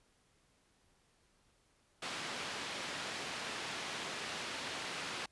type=band-pass noise; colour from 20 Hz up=white; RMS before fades=-42 dBFS; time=2.02-5.26 s; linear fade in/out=5 ms; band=130 to 3600 Hz; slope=12 dB/octave; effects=pink hiss -72 dBFS RMS until 5.31 s + resampled to 24000 Hz